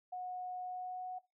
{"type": "tone with pitch glide", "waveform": "sine", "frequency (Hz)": [730, 736.4], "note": ["F#5", "F#5"], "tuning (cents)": [-24, -8], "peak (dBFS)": -39, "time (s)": [0.12, 1.19], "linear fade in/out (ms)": 10, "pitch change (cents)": 16, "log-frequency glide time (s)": [0.63, 1.08], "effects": ["noise-tail reverb RT60 0.2 s tail -18 dB re dry"]}